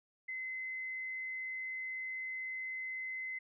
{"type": "tone", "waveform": "sine", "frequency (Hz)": 2049, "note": "C7", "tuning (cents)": -37, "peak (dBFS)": -38, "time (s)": [0.28, 3.39], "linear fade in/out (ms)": 10, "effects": []}